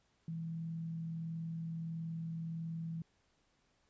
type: tone with frequency modulation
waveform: sine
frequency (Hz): 164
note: E3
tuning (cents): -9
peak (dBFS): -38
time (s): 0.28-3.02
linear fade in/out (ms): 2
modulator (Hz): 41.5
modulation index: 0.21
effects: pink hiss -75 dBFS RMS until 3.89 s + resampled to 16000 Hz